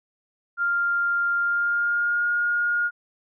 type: tone with pitch glide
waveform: sine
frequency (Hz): 1397 to 1426.4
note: F6 to F6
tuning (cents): 0 to +36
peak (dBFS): -20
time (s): 0.57-2.91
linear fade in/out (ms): 50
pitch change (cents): +36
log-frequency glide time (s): 1.39-2.28
effects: none